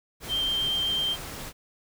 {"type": "tone in noise", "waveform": "sine", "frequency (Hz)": 3154, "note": "G7", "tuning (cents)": 10, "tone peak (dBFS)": -24, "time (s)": [0.28, 1.17], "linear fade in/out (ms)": 50, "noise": "pink", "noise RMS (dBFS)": -38, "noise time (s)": [0.2, 1.53], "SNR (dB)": 11, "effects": []}